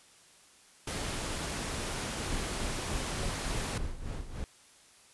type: noise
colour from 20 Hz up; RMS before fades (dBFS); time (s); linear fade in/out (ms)
pink; -36; 0.87-3.78; 5
type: noise with tremolo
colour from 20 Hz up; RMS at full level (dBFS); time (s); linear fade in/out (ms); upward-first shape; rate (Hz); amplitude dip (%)
brown; -34; 2.29-4.44; 0; sine; 3.4; 75
effects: white hiss -59 dBFS RMS until 5.13 s + resampled to 24000 Hz